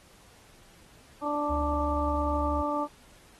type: harmonic tone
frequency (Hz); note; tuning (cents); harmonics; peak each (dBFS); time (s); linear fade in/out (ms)
293.7; D4; 0; 1 / 2 / 3 / 4; -32 / -32 / -32 / -32; 1.21-2.88; 50
type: tone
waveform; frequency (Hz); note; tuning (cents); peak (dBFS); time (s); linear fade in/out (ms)
sine; 71.7; D2; -41; -30; 1.49-2.63; 20
effects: pink hiss -57 dBFS RMS until 3.39 s + AAC 32 kbps